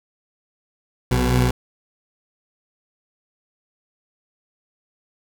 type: tone pair together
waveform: 20% pulse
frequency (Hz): 60.85 / 124.9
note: B1 / B2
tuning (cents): -25 / +20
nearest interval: octave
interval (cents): 1245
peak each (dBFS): -14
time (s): 1.11-1.51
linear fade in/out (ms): 5
effects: none